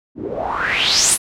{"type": "noise with low-pass filter sweep", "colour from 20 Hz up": "white", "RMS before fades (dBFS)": -18, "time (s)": [0.15, 1.18], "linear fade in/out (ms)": 50, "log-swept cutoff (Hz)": [260, 11000], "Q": 5.5, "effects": []}